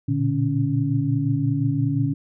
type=tone cluster; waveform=sine; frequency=117.3 / 123 / 145.8 / 278.9 Hz; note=A#2 / B2 / D3 / C#4; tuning=+11 / -7 / -12 / +11 cents; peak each=-24 / -28 / -23 / -24 dBFS; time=0.08-2.14 s; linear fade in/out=10 ms; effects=none